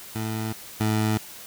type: tone pair in turn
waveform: 20% pulse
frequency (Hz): 110 / 108.36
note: A2 / A2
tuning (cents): 0 / -26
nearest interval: unison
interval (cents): 26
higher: first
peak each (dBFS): -22 / -16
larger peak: second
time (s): 0.15-0.53 / 0.8-1.18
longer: neither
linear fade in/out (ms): 10
effects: white hiss -42 dBFS RMS until 1.46 s